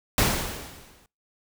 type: noise with exponential decay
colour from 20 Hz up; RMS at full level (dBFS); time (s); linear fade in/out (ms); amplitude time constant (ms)
pink; -19; 0.18-1.06; 1; 190
effects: noise-tail reverb RT60 0.3 s tail -26 dB re dry